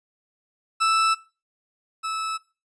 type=tone pair in turn; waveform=40% pulse; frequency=1318.5 / 1306.4 Hz; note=E6 / E6; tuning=0 / -16 cents; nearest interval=unison; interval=16 cents; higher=first; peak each=-17 / -25 dBFS; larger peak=first; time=0.8-1.15 / 2.03-2.38 s; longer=neither; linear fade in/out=20 ms; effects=noise-tail reverb RT60 0.3 s tail -18 dB re dry + resampled to 22050 Hz